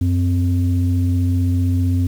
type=tone pair together; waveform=sine; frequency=91.83 / 260 Hz; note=F#2 / C4; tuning=-13 / -11 cents; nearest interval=octave + tritone; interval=1802 cents; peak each=-14 / -20 dBFS; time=0.01-2.07 s; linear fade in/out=5 ms; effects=tanh soft clip ceiling -8 dBFS + 7-bit